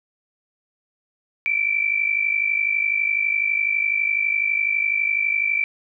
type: tone pair together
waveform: sine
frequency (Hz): 2296 / 2348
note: D7 / D7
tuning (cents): -40 / -1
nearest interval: unison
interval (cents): 39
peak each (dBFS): -23 / -20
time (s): 1.46-5.64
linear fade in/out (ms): 0
effects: none